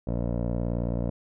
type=tone with low-pass filter; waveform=15% pulse; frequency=58.8 Hz; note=A#1; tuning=16 cents sharp; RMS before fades=-28 dBFS; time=0.07-1.1 s; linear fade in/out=5 ms; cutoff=530 Hz; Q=1.7; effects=none